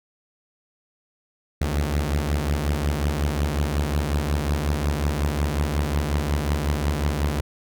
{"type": "beating tone pair", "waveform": "sawtooth", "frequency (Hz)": [71.6, 77.1], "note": ["D2", "D#2"], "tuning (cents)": [-43, -15], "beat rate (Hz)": 5.5, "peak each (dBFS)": [-19, -22], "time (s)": [1.61, 7.41], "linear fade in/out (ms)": 5, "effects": []}